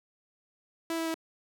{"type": "tone with pitch steps", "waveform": "sawtooth", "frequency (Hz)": [329.6, 327.1, 324.7], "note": ["E4", "E4", "E4"], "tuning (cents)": [0, -13, -26], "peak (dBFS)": -26, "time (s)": [0.9, 1.143], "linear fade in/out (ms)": 2, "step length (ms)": 81, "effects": []}